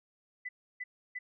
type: tone bursts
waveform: sine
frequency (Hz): 2000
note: B6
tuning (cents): +21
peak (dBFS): -36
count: 3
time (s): 0.45-1.19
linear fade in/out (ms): 10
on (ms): 40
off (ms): 310
effects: none